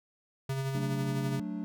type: tone with tremolo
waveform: square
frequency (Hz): 134.8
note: C#3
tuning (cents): -48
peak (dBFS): -30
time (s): 0.49-1.4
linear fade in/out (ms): 5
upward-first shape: sine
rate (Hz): 12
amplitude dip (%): 35
type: chord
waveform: triangle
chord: D major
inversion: first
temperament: equal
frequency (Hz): 185 / 220 / 293.7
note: F#3 / A3 / D4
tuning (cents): 0 / 0 / 0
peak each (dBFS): -36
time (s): 0.75-1.64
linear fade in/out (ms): 0
effects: none